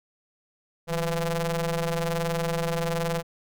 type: ring-modulated tone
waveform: sawtooth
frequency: 170.3 Hz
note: F3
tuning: 43 cents flat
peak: -18 dBFS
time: 0.87-3.23 s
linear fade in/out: 50 ms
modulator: 330 Hz
effects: none

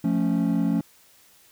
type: chord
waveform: triangle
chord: F augmented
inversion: none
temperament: equal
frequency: 174.61 / 220 / 277.2 Hz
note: F3 / A3 / C#4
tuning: 0 / 0 / 0 cents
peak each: -22 dBFS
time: 0.04-0.81 s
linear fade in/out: 5 ms
effects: tanh soft clip ceiling -12 dBFS + white hiss -56 dBFS RMS until 1.51 s

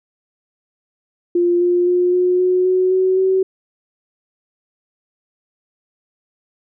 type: tone with pitch steps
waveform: sine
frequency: 349.2 / 353.3 / 357.4 / 361.5 / 365.7 / 370 / 374.3 / 378.6 Hz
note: F4 / F4 / F4 / F#4 / F#4 / F#4 / F#4 / F#4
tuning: 0 / +20 / +40 / -40 / -20 / 0 / +20 / +40 cents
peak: -12 dBFS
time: 1.35-3.43 s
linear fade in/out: 5 ms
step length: 260 ms
effects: none

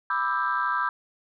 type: chord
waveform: sine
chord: E minor seventh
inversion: second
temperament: just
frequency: 988.9 / 1186.7 / 1318.5 / 1582.2 Hz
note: B5 / D6 / E6 / G6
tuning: +2 / +18 / 0 / +16 cents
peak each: -28 dBFS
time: 0.1-0.89 s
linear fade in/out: 2 ms
effects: tanh soft clip ceiling -15 dBFS

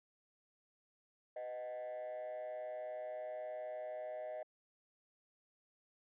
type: tone with frequency modulation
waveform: sine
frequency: 622.3 Hz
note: D#5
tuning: in tune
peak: -38 dBFS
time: 1.36-4.43 s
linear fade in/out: 5 ms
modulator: 121 Hz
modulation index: 0.68
effects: tanh soft clip ceiling -40 dBFS + high-pass 400 Hz 12 dB/octave

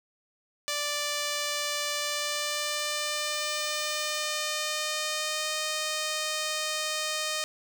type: tone with pitch glide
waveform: 5% pulse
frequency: 587.3 to 617.2 Hz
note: D5 to D#5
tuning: 0 to -14 cents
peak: -17 dBFS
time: 0.68-7.44 s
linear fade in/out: 0 ms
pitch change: +86 cents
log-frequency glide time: 1.95-5.56 s
effects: none

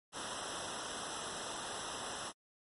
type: noise with comb filter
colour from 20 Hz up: pink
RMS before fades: -42 dBFS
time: 0.12-2.33 s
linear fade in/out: 50 ms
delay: 0.44 ms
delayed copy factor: -0.95
effects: MP3 48 kbps

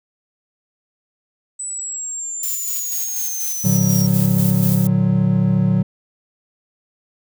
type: linear sweep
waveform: sine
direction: down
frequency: 8000 to 5588 Hz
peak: -24 dBFS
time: 1.59-4.07 s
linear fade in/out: 10 ms
type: noise with tremolo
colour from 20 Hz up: violet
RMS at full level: -24 dBFS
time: 2.43-4.87 s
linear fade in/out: 2 ms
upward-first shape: square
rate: 4.1 Hz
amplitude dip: 40%
type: chord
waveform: triangle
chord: Bb augmented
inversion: none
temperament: equal with one note detuned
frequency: 116.54 / 150.7 / 185 Hz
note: Bb2 / D3 / F#3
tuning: 0 / +45 / 0 cents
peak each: -17 / -17 / -14 dBFS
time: 3.64-5.83 s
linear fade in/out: 10 ms
effects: none

